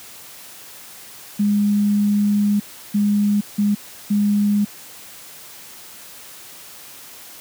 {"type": "tone bursts at uneven times", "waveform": "sine", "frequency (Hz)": 205.6, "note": "G#3", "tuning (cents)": -17, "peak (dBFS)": -14, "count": 4, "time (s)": [[1.39, 2.6], [2.94, 3.41], [3.58, 3.75], [4.1, 4.65]], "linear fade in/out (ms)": 10, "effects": ["white hiss -40 dBFS RMS until 7.4 s", "high-pass 80 Hz 12 dB/octave"]}